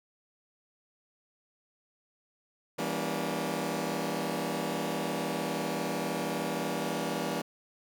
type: chord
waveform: 15% pulse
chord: E diminished seventh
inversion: none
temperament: just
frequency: 164.81 / 197.78 / 237.3 / 284.8 Hz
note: E3 / G3 / Bb3 / Db4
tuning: 0 / +16 / +31 / +47 cents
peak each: -30 dBFS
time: 2.78-7.42 s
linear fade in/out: 10 ms
effects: none